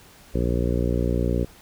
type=harmonic tone; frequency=59.7 Hz; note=A#1; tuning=42 cents sharp; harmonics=1 / 2 / 3 / 4 / 5 / 6 / 7 / 8 / 9; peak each=-24 / -27 / -29 / -30 / -31 / -32 / -32 / -33 / -34 dBFS; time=0.34-1.45 s; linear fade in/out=10 ms; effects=pink hiss -50 dBFS RMS until 1.61 s